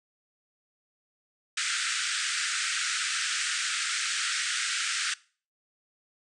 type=band-pass noise; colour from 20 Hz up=pink; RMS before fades=-30 dBFS; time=1.57-5.14 s; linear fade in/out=5 ms; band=1300 to 9100 Hz; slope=96 dB/octave; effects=noise-tail reverb RT60 0.4 s tail -21 dB re dry